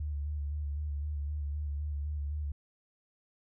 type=tone with vibrato; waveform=sine; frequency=73.42 Hz; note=D2; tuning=in tune; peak=-32 dBFS; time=0-2.52 s; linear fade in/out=5 ms; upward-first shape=square; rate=3.9 Hz; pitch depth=35 cents each way; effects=none